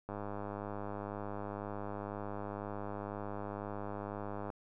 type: click train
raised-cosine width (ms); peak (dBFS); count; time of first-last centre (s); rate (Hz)
1; -27; 451; 0.09-4.502; 102
effects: none